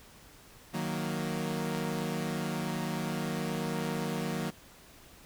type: chord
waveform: sawtooth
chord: D# minor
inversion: none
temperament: equal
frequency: 155.56 / 185 / 233.1 Hz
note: D#3 / F#3 / A#3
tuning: 0 / 0 / 0 cents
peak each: -32 dBFS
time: 0.73-4.51 s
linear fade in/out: 20 ms
effects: pink hiss -55 dBFS RMS until 5.25 s